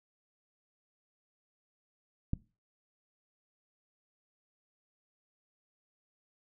click, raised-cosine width 5 ms, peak -18 dBFS, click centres 2.334 s, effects noise-tail reverb RT60 0.3 s tail -20 dB re dry

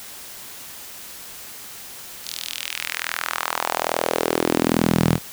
sawtooth tone with high-pass filter sweep, 41.2 Hz, E1, in tune, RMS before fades -23 dBFS, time 2.23-5.19 s, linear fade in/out 50 ms, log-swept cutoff 4600 to 140 Hz, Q 2, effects white hiss -38 dBFS RMS until 5.32 s

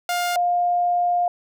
sawtooth / sine tone pair in turn, 706 / 706 Hz, F5 / F5, +19 / +19 cents, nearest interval unison, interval 0 cents, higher neither, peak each -17 dBFS, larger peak neither, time 0.09-0.36 / 0.36-1.28 s, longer second, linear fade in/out 2 ms, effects none

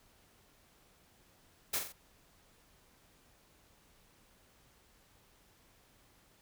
white noise with echo, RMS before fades -33 dBFS, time 1.73-1.79 s, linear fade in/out 10 ms, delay 45 ms, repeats 3, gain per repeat -6 dB, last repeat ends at 1.925 s, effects pink hiss -66 dBFS RMS until 6.41 s

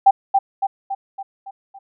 sine tone with echo, 784 Hz, G5, in tune, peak -6 dBFS, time 0.06-0.11 s, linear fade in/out 10 ms, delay 280 ms, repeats 6, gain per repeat -5 dB, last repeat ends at 1.79 s, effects none

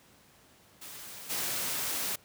white noise with level steps, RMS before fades -45 / -33 dBFS, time 0.81-2.16 s, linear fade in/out 10 ms, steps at 1.29 s, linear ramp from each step 20 ms, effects pink hiss -60 dBFS RMS until 2.24 s + high-pass 80 Hz 12 dB/octave

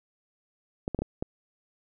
clicks, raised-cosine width 2 ms, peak -16 dBFS, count 5, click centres 0.879 / 0.947 / 0.99 / 1.02 / 1.225 s, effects none

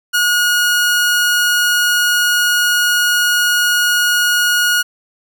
sawtooth tone, 1444 Hz, F#6, 43 cents flat, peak -8 dBFS, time 0.13-4.83 s, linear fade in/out 20 ms, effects none

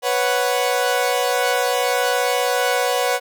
sawtooth chord, B suspended second, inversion none, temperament equal, 493.9 / 554.4 / 740 Hz, B4 / C#5 / F#5, 0 / 0 / 0 cents, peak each -17 / -19 / -18 dBFS, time 0.02-3.2 s, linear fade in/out 50 ms, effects none

